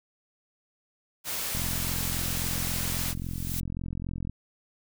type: noise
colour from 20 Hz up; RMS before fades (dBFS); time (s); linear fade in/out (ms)
white; -32; 1.24-3.15; 50
type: click train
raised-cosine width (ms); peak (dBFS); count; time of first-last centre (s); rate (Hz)
5; -22; 121; 1.55-4.296; 43.7
type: noise with exponential growth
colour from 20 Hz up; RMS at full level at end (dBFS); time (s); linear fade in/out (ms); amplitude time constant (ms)
blue; -32; 2.81-3.6; 1; 170
effects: none